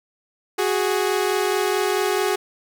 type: tone pair together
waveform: sawtooth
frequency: 370 / 414.6 Hz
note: F#4 / G#4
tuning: 0 / -3 cents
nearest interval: major second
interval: 197 cents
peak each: -18 dBFS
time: 0.58-2.36 s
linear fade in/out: 10 ms
effects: none